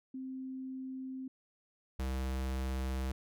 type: tone pair in turn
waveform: sine / square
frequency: 261.6 / 65.4 Hz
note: C4 / C2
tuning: 0 / 0 cents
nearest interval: 2 octaves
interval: 2400 cents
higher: first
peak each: -39 / -34 dBFS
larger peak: second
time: 0.14-1.28 / 1.99-3.12 s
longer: first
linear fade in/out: 5 ms
effects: none